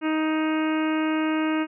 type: harmonic tone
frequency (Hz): 312.9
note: D#4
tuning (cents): +10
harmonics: 1 / 2 / 3 / 4 / 5 / 6 / 7 / 8 / 9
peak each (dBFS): -22 / -33 / -34 / -34 / -35 / -40 / -38 / -39 / -40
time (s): 0.01-1.67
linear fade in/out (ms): 50
effects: none